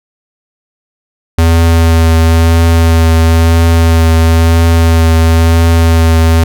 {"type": "tone with vibrato", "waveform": "square", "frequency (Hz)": 82.41, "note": "E2", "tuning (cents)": 0, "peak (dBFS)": -5, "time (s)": [1.38, 6.44], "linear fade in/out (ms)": 5, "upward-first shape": "triangle", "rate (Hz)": 0.99, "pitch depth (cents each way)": 19, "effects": []}